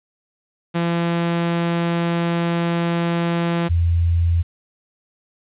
sawtooth / sine tone pair in turn, 170 / 85 Hz, F3 / F2, -46 / -46 cents, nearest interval octave, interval 1200 cents, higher first, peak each -14 dBFS, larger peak neither, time 0.74-3.69 / 3.69-4.43 s, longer first, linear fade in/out 20 ms, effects resampled to 8000 Hz + 8-bit

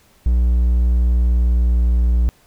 triangle tone with pitch glide, 60.2 to 59.54 Hz, B1 to A#1, -44 to +37 cents, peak -10 dBFS, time 0.26-2.29 s, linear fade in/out 0 ms, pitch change -19 cents, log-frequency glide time 1.03-1.85 s, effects pink hiss -54 dBFS RMS until 2.46 s

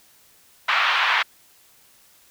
pink band-pass noise, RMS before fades -20 dBFS, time 0.68-1.23 s, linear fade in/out 10 ms, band 1000 to 3200 Hz, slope 24 dB/octave, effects white hiss -55 dBFS RMS until 2.3 s

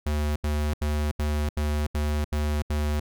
square tone bursts, 74.7 Hz, D2, 30 cents sharp, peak -24 dBFS, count 8, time 0.06-2.999 s, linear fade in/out 5 ms, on 300 ms, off 77 ms, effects none

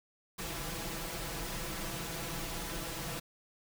pink noise with comb filter, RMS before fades -39 dBFS, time 0.38-3.2 s, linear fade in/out 10 ms, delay 6 ms, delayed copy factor +0.7, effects none

